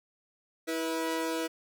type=tone pair together; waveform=sawtooth; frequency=325.3 / 487.4 Hz; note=E4 / B4; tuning=-23 / -23 cents; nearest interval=perfect fifth; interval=700 cents; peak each=-28 / -30 dBFS; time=0.67-1.48 s; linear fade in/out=20 ms; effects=none